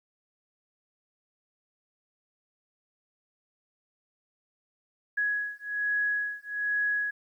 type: beating tone pair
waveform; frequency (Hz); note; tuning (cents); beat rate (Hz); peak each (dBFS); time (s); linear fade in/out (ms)
sine; 1672 / 1673.2; G#6 / G#6; +11 / +12; 1.2; -30; 5.17-7.11; 10
effects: 11-bit